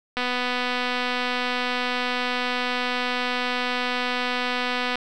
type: click train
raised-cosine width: 0.3 ms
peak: -10 dBFS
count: 1188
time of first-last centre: 0.17-4.956 s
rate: 248 Hz
effects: none